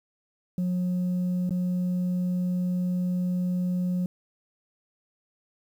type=tone with dropouts; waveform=sine; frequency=180 Hz; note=F#3; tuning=47 cents flat; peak=-21 dBFS; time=0.58-4.06 s; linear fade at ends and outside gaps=2 ms; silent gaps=1.494-1.507 s; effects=tanh soft clip ceiling -23 dBFS + 9-bit